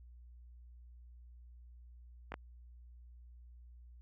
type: clicks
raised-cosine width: 0.5 ms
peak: -27 / -25 dBFS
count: 2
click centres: 2.32 / 2.341 s
effects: added 60 Hz sine -53 dBFS peak until 4.01 s